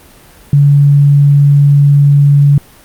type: tone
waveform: sine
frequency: 142.8 Hz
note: D3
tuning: 48 cents flat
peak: -3 dBFS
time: 0.53-2.58 s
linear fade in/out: 2 ms
effects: pink hiss -40 dBFS RMS until 2.84 s + Opus 32 kbps